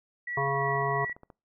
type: tone with tremolo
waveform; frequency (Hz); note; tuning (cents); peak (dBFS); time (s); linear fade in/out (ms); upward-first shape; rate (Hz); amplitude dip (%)
sine; 1940; B6; -31; -31; 0.27-1.13; 5; triangle; 2.9; 40
type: harmonic tone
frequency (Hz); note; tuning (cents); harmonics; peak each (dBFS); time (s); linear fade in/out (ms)
138.59; C#3; 0; 1 / 3 / 5 / 7 / 8; -32 / -32 / -32 / -32 / -32; 0.37-1.05; 5
type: click train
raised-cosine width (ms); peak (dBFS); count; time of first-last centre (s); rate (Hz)
1; -34; 13; 0.48-1.302; 14.6
effects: noise-tail reverb RT60 0.3 s tail -25 dB re dry